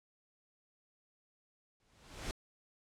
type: noise with exponential growth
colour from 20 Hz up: pink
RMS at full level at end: -38 dBFS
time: 1.8-2.31 s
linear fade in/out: 0 ms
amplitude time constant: 110 ms
effects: low-pass 8000 Hz 12 dB/octave